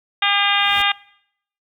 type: harmonic tone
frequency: 403.5 Hz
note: G#4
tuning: 50 cents flat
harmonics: 2 / 3 / 4 / 5 / 6 / 7 / 8 / 9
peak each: -23 / -23 / -23 / -23 / -23 / -23 / -23 / -23 dBFS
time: 0.22-0.92 s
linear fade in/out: 5 ms
type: noise with exponential growth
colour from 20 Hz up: pink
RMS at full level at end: -33 dBFS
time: 0.36-0.82 s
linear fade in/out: 2 ms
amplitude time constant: 100 ms
effects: noise-tail reverb RT60 0.7 s tail -22 dB re dry